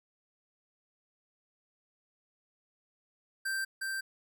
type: tone with echo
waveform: square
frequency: 1568 Hz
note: G6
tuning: in tune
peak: -32 dBFS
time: 3.45-3.65 s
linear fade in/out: 10 ms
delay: 360 ms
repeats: 1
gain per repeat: -2 dB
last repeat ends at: 4.01 s
effects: none